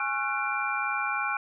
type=tone cluster; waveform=sine; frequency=829 / 1094 / 1361 / 1484 / 2371 Hz; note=G#5 / C#6 / F6 / F#6 / D7; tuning=-3 / -23 / -45 / +5 / +16 cents; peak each=-33 / -34 / -32 / -33 / -32 dBFS; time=0-1.37 s; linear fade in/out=2 ms; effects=none